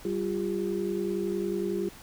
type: tone cluster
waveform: sine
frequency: 193.8 / 350.2 / 401.1 Hz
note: G3 / F4 / G4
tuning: -20 / +5 / +40 cents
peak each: -33 / -30 / -32 dBFS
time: 0.05-1.89 s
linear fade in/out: 2 ms
effects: pink hiss -49 dBFS RMS until 2.02 s